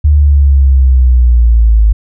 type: linear sweep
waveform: sine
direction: down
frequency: 74.8 to 52.5 Hz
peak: -3 dBFS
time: 0.04-1.93 s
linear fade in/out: 10 ms
effects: none